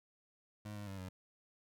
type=tone with pitch steps; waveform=25% pulse; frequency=104.9 / 103.1 / 97.3 / 93 Hz; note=G#2 / G#2 / G2 / F#2; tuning=+18 / -12 / -12 / +9 cents; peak=-40 dBFS; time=0.65-1.09 s; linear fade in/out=5 ms; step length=110 ms; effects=none